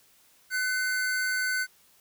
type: tone pair together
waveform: square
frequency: 1507.6 / 2090 Hz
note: F#6 / C7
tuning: +32 / -2 cents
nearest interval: tritone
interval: 566 cents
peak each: -27 / -36 dBFS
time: 0.5-1.67 s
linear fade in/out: 50 ms
effects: white hiss -61 dBFS RMS until 2 s